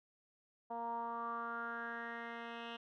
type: tone with low-pass filter sweep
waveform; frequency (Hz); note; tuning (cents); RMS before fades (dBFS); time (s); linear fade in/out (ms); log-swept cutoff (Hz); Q
10% pulse; 233.1; A#3; 0; -43; 0.7-2.77; 10; 820 to 2800; 6
effects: none